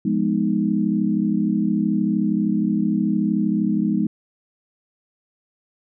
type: chord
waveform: sine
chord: F half-diminished seventh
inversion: none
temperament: equal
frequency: 174.61 / 207.7 / 246.9 / 311.1 Hz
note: F3 / Ab3 / Cb4 / Eb4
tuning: 0 / 0 / 0 / 0 cents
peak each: -25 / -20 / -25 / -24 dBFS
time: 0.05-4.07 s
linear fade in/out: 5 ms
effects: none

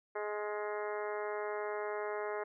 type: harmonic tone with a mistuned harmonic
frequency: 209.6 Hz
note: G#3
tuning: 16 cents sharp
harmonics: 2 / 3 / 4 / 5 / 6 / 7 / 8 / 9 / 10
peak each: -38 / -42 / -44 / -46 / -48 / -49 / -50 / -51 / -52 dBFS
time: 0.15-2.44 s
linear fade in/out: 10 ms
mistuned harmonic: 7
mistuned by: -36 cents
effects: none

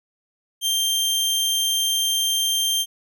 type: tone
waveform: sawtooth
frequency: 3166 Hz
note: G7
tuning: 17 cents sharp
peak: -16 dBFS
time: 0.61-2.86 s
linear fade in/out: 50 ms
effects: none

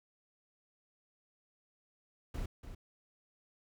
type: noise with echo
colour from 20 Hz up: brown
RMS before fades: -38 dBFS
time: 2.34-2.46 s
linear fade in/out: 5 ms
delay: 290 ms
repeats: 1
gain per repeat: -9 dB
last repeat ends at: 2.75 s
effects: none

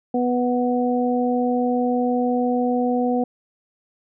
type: harmonic tone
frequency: 246.5 Hz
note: B3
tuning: 3 cents flat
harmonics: 1 / 2 / 3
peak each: -20 / -23 / -25 dBFS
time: 0.14-3.24 s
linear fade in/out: 5 ms
effects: none

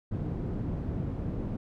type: low-pass noise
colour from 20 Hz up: white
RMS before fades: -33 dBFS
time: 0.11-1.57 s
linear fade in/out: 10 ms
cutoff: 200 Hz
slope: 12 dB/octave
effects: none

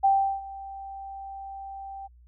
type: tone with ADSR envelope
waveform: sine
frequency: 783 Hz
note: G5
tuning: 2 cents flat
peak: -16 dBFS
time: 0.03-2.08 s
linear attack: 18 ms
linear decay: 360 ms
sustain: -20 dB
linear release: 24 ms
effects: added 60 Hz sine -51 dBFS peak until 2.27 s

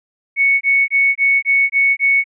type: tone bursts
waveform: sine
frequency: 2217 Hz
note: C#7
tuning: in tune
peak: -10 dBFS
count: 7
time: 0.36-2.242 s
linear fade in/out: 50 ms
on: 250 ms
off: 22 ms
effects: none

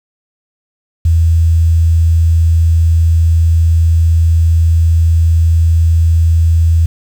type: tone with quantisation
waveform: sine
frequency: 82.41 Hz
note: E2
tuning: in tune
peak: -6 dBFS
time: 1.05-6.86 s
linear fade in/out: 5 ms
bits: 6
effects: none

